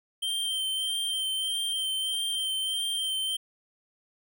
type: tone with vibrato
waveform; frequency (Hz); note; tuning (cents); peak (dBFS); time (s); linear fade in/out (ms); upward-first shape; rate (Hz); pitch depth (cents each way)
square; 3136; G7; 0; -28; 0.22-3.37; 10; sine; 1.6; 19
effects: none